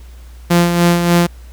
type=tone with tremolo; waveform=sawtooth; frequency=172.9 Hz; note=F3; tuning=17 cents flat; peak=-4 dBFS; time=0.5-1.27 s; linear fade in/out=10 ms; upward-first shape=sine; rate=3.4 Hz; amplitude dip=50%; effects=added 60 Hz sine -33 dBFS peak until 1.52 s + pink hiss -48 dBFS RMS until 1.52 s